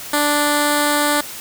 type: tone with notch filter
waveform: 5% pulse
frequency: 293.7 Hz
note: D4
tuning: in tune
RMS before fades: -17 dBFS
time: 0.13-1.21 s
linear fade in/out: 5 ms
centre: 2600 Hz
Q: 1.2
effects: white hiss -32 dBFS RMS until 1.4 s